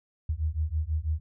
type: beating tone pair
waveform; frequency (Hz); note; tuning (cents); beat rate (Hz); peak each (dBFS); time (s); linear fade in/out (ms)
sine; 75.2 / 81.3; D2 / E2; +42 / -23; 6.1; -29; 0.29-1.2; 5
effects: none